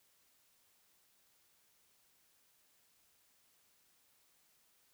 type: silence
effects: white hiss -72 dBFS RMS until 4.93 s